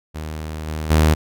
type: tone with level steps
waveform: sawtooth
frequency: 77.78 Hz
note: D#2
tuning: in tune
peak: -23 / -20 / -8 dBFS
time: 0.14-1.15 s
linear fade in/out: 20 ms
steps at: 0.67 / 0.9 s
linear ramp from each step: 10 ms
effects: none